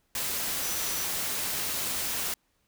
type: tone in noise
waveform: sine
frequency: 5920 Hz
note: F#8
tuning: in tune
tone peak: -38 dBFS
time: 0.63-1.05 s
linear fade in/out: 2 ms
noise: white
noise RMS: -31 dBFS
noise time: 0.15-2.34 s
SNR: -10 dB
effects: pink hiss -72 dBFS RMS until 2.67 s